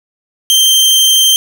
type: tone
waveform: sawtooth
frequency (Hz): 3144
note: G7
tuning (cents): +4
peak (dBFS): -3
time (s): 0.5-1.36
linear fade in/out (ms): 0
effects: none